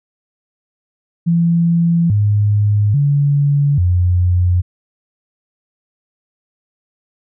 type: tone with pitch steps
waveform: sine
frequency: 169.1 / 103.8 / 143 / 89.4 Hz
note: E3 / G#2 / D3 / F2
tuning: +44 / 0 / -46 / +41 cents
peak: -10 dBFS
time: 1.26-4.62 s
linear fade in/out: 20 ms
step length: 840 ms
effects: none